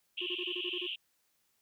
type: band-pass noise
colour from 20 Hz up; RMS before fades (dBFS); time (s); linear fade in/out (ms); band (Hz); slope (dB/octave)
pink; -38; 0.17-0.96; 10; 2700 to 3200; 96
type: tone bursts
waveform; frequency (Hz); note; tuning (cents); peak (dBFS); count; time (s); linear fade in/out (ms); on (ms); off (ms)
triangle; 357.8; F4; +42; -36; 8; 0.21-0.87; 10; 58; 28
effects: white hiss -75 dBFS RMS until 1.61 s